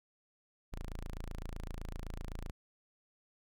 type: tone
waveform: sawtooth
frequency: 27.85 Hz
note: A0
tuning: 22 cents sharp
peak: -36 dBFS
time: 0.72-2.51 s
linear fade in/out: 10 ms
effects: none